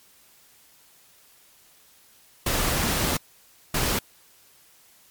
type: noise bursts at uneven times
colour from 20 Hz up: pink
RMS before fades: -24 dBFS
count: 2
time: 2.46-3.17 / 3.74-3.99 s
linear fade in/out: 5 ms
effects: white hiss -56 dBFS RMS until 5.1 s + MP3 96 kbps

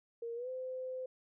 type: tone with pitch glide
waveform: sine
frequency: 465.7 to 513.8 Hz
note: A#4 to C5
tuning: -2 to -32 cents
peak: -38 dBFS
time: 0.22-1.06 s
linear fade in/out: 5 ms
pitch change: +170 cents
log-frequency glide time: 0.35-0.49 s
effects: none

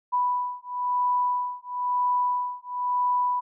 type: beating tone pair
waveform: sine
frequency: 987.8 / 988.8 Hz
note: B5 / B5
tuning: 0 / +2 cents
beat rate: 1 Hz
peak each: -26 dBFS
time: 0.12-3.41 s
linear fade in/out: 20 ms
effects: none

